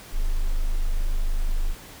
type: tone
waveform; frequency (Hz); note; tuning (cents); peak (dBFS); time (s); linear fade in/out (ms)
sine; 25.65; G#0; -21; -17; 0.12-1.75; 50
effects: tanh soft clip ceiling -18 dBFS + pink hiss -44 dBFS RMS until 2 s